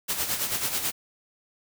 white noise with tremolo, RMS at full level -26 dBFS, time 0.08-0.92 s, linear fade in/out 20 ms, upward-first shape sine, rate 9.2 Hz, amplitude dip 60%, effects none

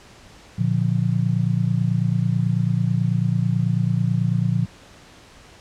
sine chord, Bb major, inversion none, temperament just, 116.54 / 145.68 / 174.81 Hz, Bb2 / D3 / F3, 0 / -14 / +2 cents, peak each -21 / -23 / -22 dBFS, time 0.58-4.66 s, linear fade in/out 10 ms, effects pink hiss -47 dBFS RMS until 5.6 s + low-pass 7000 Hz 12 dB/octave

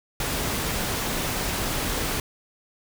pink noise, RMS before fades -27 dBFS, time 0.2-2.2 s, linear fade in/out 2 ms, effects none

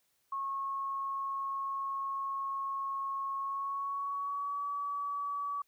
sine tone with pitch glide, 1093 to 1142.1 Hz, C#6 to D6, -25 to -49 cents, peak -33 dBFS, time 0.32-5.62 s, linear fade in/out 5 ms, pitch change +76 cents, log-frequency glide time 3.37-4.65 s, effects white hiss -75 dBFS RMS until 5.67 s

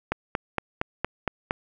click train, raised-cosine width 0.5 ms, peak -9 dBFS, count 7, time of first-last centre 0.12-1.509 s, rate 4.32 Hz, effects none

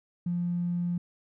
triangle tone with tanh clipping, 174.61 Hz, F3, in tune, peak -26 dBFS, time 0.26-0.98 s, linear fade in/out 5 ms, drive 2 dB, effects none

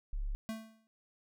sine tone, 35.29 Hz, C#1, 32 cents sharp, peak -33 dBFS, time 0.13-0.35 s, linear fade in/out 0 ms
square tone with exponential decay, 221.6 Hz, A3, 13 cents sharp, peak -35 dBFS, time 0.49-0.87 s, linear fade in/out 0 ms, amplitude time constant 81 ms
effects none

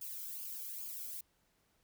violet noise with flanger, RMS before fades -44 dBFS, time 0.01-1.21 s, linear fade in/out 5 ms, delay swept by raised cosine 0.51 to 1.11 ms, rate 2.4 Hz, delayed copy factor -0.75, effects pink hiss -75 dBFS RMS until 1.83 s

